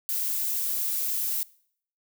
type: noise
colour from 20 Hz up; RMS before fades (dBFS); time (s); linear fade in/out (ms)
violet; -28; 0.09-1.43; 0
effects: noise-tail reverb RT60 0.6 s tail -22 dB re dry